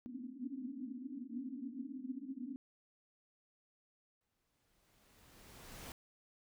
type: band-pass noise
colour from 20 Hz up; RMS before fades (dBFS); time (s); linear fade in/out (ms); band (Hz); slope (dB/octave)
pink; -45; 0.06-2.56; 0; 240 to 280; 96
type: noise with exponential growth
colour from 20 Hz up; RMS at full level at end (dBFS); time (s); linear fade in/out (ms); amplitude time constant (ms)
pink; -48; 4.21-5.92; 1; 370
effects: none